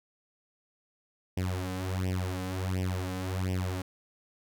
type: tone with flanger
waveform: sawtooth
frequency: 92.7 Hz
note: F#2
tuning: 4 cents sharp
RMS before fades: -32 dBFS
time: 1.37-3.82 s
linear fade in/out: 5 ms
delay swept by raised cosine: 0.36 to 3.96 ms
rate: 1.4 Hz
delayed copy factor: +1
effects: none

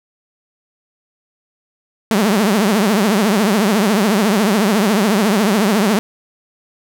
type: tone with vibrato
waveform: sawtooth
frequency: 207.7 Hz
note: G#3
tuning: in tune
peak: -8 dBFS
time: 2.11-5.99 s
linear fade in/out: 0 ms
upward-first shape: triangle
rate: 14 Hz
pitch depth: 210 cents each way
effects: none

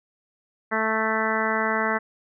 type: harmonic tone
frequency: 220 Hz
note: A3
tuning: in tune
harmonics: 1 / 2 / 3 / 4 / 5 / 6 / 7 / 8 / 9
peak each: -30 / -30 / -30 / -30 / -30 / -30 / -30 / -30 / -30 dBFS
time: 0.71-1.99 s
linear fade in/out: 20 ms
effects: none

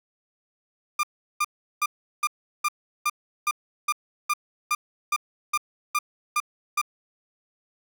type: tone bursts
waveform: 30% pulse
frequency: 1200 Hz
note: D6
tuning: 37 cents sharp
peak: -18 dBFS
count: 15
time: 0.99-6.815 s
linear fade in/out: 5 ms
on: 43 ms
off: 370 ms
effects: none

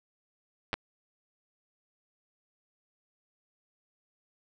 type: clicks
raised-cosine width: 0.3 ms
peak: -14 dBFS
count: 2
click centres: 0.731 / 0.74 s
effects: none

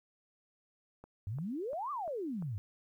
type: click train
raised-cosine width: 1 ms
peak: -37 dBFS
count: 5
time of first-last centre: 1.04-2.424 s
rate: 2.89 Hz
type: exponential two-way sweep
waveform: sine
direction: up then down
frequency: 92.5 to 1220 to 92.5 Hz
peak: -35 dBFS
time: 1.27-2.58 s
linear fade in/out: 0 ms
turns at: 1.91 s
effects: 12-bit

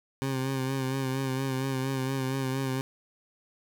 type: tone with vibrato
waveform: 20% pulse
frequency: 132.9 Hz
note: C3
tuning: 27 cents sharp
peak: -23 dBFS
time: 0.22-2.81 s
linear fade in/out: 0 ms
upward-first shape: sine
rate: 4.3 Hz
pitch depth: 37 cents each way
effects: none

